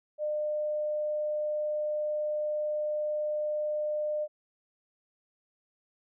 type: tone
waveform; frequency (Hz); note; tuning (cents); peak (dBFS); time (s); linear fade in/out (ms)
sine; 603; D5; +46; -28; 0.18-4.28; 50
effects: none